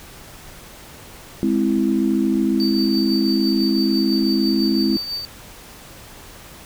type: chord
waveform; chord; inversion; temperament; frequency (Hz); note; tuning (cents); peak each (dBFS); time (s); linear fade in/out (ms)
sine; Ab augmented; none; equal; 207.7 / 261.6 / 329.6; Ab3 / C4 / E4; 0 / 0 / 0; -20; 1.43-4.97; 0
type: tone with tremolo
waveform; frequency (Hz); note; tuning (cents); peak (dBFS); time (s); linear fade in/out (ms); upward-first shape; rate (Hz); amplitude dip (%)
triangle; 4604; D8; -35; -21; 2.6-5.25; 0; triangle; 6; 55
effects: pink hiss -41 dBFS RMS until 6.65 s